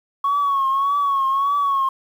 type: tone with vibrato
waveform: sine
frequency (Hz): 1108.7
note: C#6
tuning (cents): 0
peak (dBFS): -15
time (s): 0.24-1.89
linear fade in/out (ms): 5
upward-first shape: triangle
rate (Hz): 1.7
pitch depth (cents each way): 69
effects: tanh soft clip ceiling -13 dBFS + 8-bit